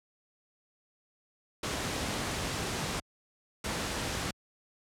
pink noise bursts at uneven times, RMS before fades -33 dBFS, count 2, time 1.63-3 / 3.64-4.31 s, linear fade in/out 5 ms, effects high-pass 60 Hz 12 dB/octave + low-pass 9000 Hz 12 dB/octave

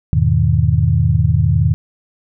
sine chord, E major seventh, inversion none, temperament equal, 82.41 / 103.83 / 123.47 / 155.56 Hz, E2 / G#2 / B2 / D#3, 0 / 0 / 0 / 0 cents, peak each -16 dBFS, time 0.13-1.74 s, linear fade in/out 0 ms, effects none

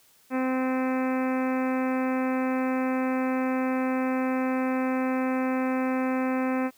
harmonic tone, 258.8 Hz, C4, 19 cents flat, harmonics 1 / 2 / 3 / 4 / 5 / 6 / 7 / 8 / 9 / 10, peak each -25 / -31 / -35 / -37 / -39 / -41 / -42 / -43 / -44 / -45 dBFS, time 0.3-6.71 s, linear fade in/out 50 ms, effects white hiss -60 dBFS RMS until 6.77 s

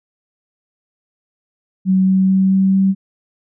sine tone with pitch steps, 188.5 / 189.59 / 190.69 / 191.79 / 192.91 Hz, F#3 / F#3 / G3 / G3 / G3, +32 / +42 / -48 / -38 / -27 cents, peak -10 dBFS, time 1.85-2.95 s, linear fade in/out 50 ms, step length 220 ms, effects none

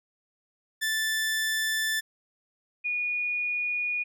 sawtooth / sine tone pair in turn, 1760 / 2451 Hz, A6 / D#7, 0 / -27 cents, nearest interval tritone, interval 573 cents, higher second, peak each -22 / -26 dBFS, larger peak first, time 0.81-2.01 / 2.84-4.04 s, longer neither, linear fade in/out 20 ms, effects none

